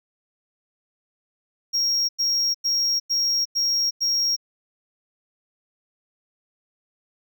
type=tone bursts; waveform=triangle; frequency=5588 Hz; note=F8; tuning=in tune; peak=-18 dBFS; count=6; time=1.73-4.365 s; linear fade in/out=20 ms; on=360 ms; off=95 ms; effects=none